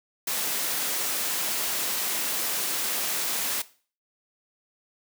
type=noise; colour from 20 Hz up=white; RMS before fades=-28 dBFS; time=0.27-3.62 s; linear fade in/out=5 ms; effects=noise-tail reverb RT60 0.4 s tail -17 dB re dry + high-pass 200 Hz 12 dB/octave